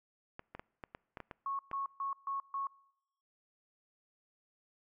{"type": "clicks", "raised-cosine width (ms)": 0.5, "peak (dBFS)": -29, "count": 9, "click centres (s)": [0.394, 0.55, 0.595, 0.838, 0.949, 1.172, 1.203, 1.312, 1.714]}
{"type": "tone bursts", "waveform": "sine", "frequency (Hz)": 1100, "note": "C#6", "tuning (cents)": -14, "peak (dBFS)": -34, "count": 5, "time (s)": [1.46, 2.67], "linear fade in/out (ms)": 2, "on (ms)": 130, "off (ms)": 140}
{"effects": ["noise-tail reverb RT60 0.9 s tail -25 dB re dry"]}